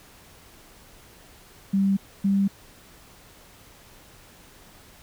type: tone pair in turn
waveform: sine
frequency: 195.7 / 197.18 Hz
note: G3 / G3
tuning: -3 / +10 cents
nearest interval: unison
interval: 13 cents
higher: second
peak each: -18 dBFS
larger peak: neither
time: 1.73-1.97 / 2.24-2.48 s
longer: neither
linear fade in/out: 10 ms
effects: pink hiss -51 dBFS RMS until 5.02 s